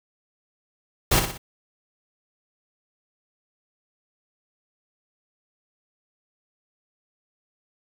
pink noise with echo, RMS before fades -18 dBFS, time 1.11-1.2 s, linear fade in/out 10 ms, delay 60 ms, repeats 3, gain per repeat -7 dB, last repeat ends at 1.38 s, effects none

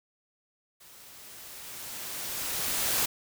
white noise with level ramp, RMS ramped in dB -53 to -26 dBFS, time 0.8-3.06 s, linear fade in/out 10 ms, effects none

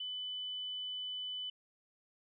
sine tone, 3000 Hz, F#7, 23 cents sharp, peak -38 dBFS, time 0-1.5 s, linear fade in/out 5 ms, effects none

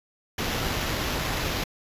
pink noise with sample-and-hold, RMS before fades -28 dBFS, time 0.38-1.64 s, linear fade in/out 5 ms, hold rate 8820 Hz, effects resampled to 32000 Hz

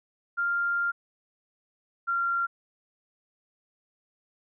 sine tone pair in turn, 1396 / 1380.8 Hz, F6 / F6, -1 / -20 cents, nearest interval unison, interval 19 cents, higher first, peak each -24 dBFS, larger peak neither, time 0.37-0.92 / 2.07-2.47 s, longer first, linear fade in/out 20 ms, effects none

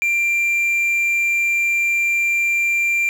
triangle tone with quantisation, 2372 Hz, D7, 17 cents sharp, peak -14 dBFS, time 0.02-3.09 s, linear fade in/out 0 ms, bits 7, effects none

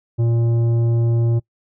sine tone with tanh clipping, 116.54 Hz, A#2, in tune, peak -16 dBFS, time 0.18-1.4 s, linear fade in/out 20 ms, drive 10 dB, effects noise-tail reverb RT60 0.1 s tail -23 dB re dry

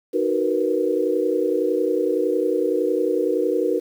sine chord, B major seventh, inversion first, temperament just, 308.7 / 370.4 / 463 / 493.9 Hz, D#4 / F#4 / A#4 / B4, -14 / +2 / -12 / 0 cents, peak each -25 / -23 / -23 / -24 dBFS, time 0.13-3.8 s, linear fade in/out 20 ms, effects 8-bit

